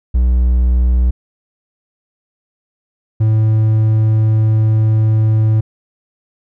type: tone pair in turn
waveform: triangle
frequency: 61.5 / 109.39 Hz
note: B1 / A2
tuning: -7 / -10 cents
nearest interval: minor seventh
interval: 997 cents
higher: second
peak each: -7 dBFS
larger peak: neither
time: 0.14-1.11 / 3.2-5.61 s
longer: second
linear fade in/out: 10 ms
effects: none